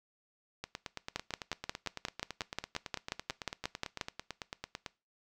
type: two click trains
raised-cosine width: 0.2 ms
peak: -21 / -16 dBFS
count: 39 / 17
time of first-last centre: 0.64-4.862 / 1.16-4.012 s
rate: 9 / 5.61 Hz
effects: noise-tail reverb RT60 0.3 s tail -21 dB re dry